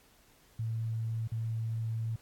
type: tone with dropouts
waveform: sine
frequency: 112.9 Hz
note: A2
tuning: 45 cents sharp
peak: -31 dBFS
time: 0.59-2.16 s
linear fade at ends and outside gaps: 5 ms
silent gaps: 1.276-1.318 s
effects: pink hiss -63 dBFS RMS until 2.21 s + AAC 64 kbps